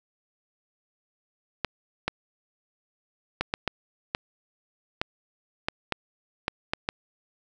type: clicks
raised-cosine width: 0.3 ms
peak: -9 dBFS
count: 12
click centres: 1.647 / 2.08 / 3.41 / 3.539 / 3.677 / 4.149 / 5.015 / 5.685 / 5.923 / 6.481 / 6.735 / 6.889 s
effects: none